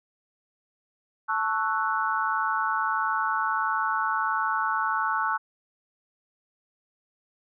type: chord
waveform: sine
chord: F# minor seventh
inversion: first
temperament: equal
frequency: 880 / 1108.7 / 1318.5 / 1480 Hz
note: A5 / C#6 / E6 / F#6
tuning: 0 / 0 / 0 / 0 cents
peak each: -29 dBFS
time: 1.28-5.38 s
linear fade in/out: 20 ms
effects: none